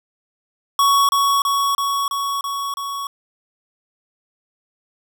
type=tone with echo; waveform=square; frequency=1117 Hz; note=C#6; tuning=13 cents sharp; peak=-13 dBFS; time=0.79-1.09 s; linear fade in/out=2 ms; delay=330 ms; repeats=6; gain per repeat=-2 dB; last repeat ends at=3.07 s; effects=none